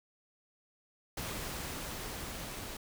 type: noise with level ramp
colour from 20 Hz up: pink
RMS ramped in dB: -39 to -43 dBFS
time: 1.17-2.77 s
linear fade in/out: 5 ms
effects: none